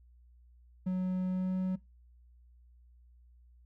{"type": "tone with pitch glide", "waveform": "triangle", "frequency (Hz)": [184.5, 186.11], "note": ["F#3", "F#3"], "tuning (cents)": [-5, 10], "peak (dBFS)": -27, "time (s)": [0.86, 1.76], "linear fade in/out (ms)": 10, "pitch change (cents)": 15, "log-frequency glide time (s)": [1.29, 1.56], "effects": ["noise-tail reverb RT60 0.2 s tail -21 dB re dry", "added 60 Hz sine -57 dBFS peak until 3.65 s"]}